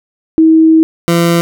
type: tone pair in turn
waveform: sine / 20% pulse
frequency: 320.6 / 169.83 Hz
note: E4 / F3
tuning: -48 / -48 cents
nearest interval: major seventh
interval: 1100 cents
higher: first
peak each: -3 dBFS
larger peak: neither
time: 0.38-0.83 / 1.08-1.41 s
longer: first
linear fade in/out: 0 ms
effects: none